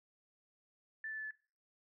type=tone with pitch steps; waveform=sine; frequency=1762 / 1751.9 / 1741.8 / 1731.7 Hz; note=A6 / A6 / A6 / A6; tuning=+2 / -8 / -18 / -28 cents; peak=-40 dBFS; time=1.04-1.308 s; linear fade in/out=2 ms; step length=67 ms; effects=noise-tail reverb RT60 0.4 s tail -18 dB re dry